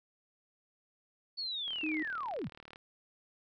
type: linear sweep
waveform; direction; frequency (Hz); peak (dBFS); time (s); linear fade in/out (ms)
sine; down; 4500 to 60.1; -35; 1.37-2.49; 20
type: click train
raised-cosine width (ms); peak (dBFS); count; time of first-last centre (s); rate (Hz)
0.3; -34; 42; 1.68-2.759; 38
type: tone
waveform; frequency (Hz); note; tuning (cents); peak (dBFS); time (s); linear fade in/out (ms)
sine; 311.1; D#4; 0; -33; 1.83-2.03; 5
effects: none